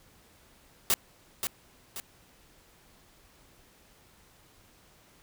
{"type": "noise with echo", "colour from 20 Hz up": "white", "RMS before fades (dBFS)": -24, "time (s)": [0.9, 0.94], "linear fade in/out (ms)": 0, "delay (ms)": 530, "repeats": 2, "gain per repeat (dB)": -7, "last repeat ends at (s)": 2, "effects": ["pink hiss -60 dBFS RMS until 5.22 s"]}